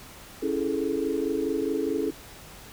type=chord; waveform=sine; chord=A major seventh; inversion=first; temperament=equal; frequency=277.2 / 329.6 / 415.3 / 440 Hz; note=C#4 / E4 / G#4 / A4; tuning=0 / 0 / 0 / 0 cents; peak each=-30 dBFS; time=0.42-2.11 s; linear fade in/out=10 ms; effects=pink hiss -46 dBFS RMS until 2.72 s